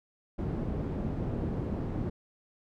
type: low-pass noise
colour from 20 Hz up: white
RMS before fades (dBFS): -33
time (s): 0.38-2.1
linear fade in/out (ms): 10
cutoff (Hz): 250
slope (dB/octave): 12
effects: none